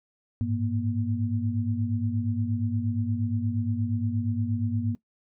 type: tone cluster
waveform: sine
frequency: 101.4 / 109.9 / 237.4 Hz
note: G#2 / A2 / A#3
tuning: -41 / -2 / +32 cents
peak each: -28 / -31 / -29 dBFS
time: 0.41-4.95 s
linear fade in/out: 0 ms
effects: noise-tail reverb RT60 0.1 s tail -19 dB re dry